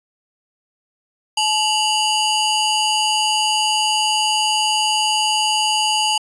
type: ring-modulated tone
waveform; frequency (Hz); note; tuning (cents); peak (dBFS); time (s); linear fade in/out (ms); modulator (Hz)
sawtooth; 1900; A#6; +33; -9; 1.37-6.18; 5; 1040
effects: resampled to 24000 Hz